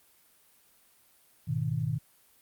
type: chord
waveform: sine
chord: G# minor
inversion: none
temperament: equal with one note detuned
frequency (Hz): 104.31 / 123.47 / 155.56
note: G#2 / B2 / D#3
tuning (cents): +8 / 0 / 0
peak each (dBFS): -35 / -31 / -31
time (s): 1.47-1.99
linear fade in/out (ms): 20
effects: white hiss -63 dBFS RMS until 2.41 s + Opus 32 kbps